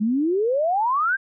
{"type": "exponential sweep", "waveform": "sine", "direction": "up", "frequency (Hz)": [203.3, 1624], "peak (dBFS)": -18, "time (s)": [0, 1.17], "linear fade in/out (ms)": 20, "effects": []}